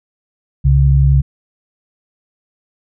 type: tone pair together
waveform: sine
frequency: 66.8 / 137.83 Hz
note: C2 / C#3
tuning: +36 / -10 cents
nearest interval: octave + minor second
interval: 1254 cents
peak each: -10 dBFS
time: 0.64-1.22 s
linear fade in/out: 20 ms
effects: none